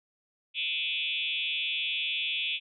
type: tone with frequency modulation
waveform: sine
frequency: 2982 Hz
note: F#7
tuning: 13 cents sharp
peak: -28 dBFS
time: 0.54-2.6 s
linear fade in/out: 50 ms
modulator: 155 Hz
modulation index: 3.7
effects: none